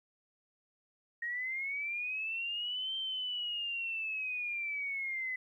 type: linear two-way sweep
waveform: sine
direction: up then down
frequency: 1864.7 to 3138 to 2008 Hz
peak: -34 dBFS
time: 1.22-5.36 s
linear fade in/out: 5 ms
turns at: 2.96 s
effects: 12-bit